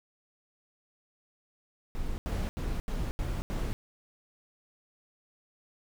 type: noise bursts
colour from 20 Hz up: brown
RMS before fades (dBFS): -32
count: 6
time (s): 1.95-3.73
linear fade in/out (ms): 0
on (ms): 230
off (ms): 80
effects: none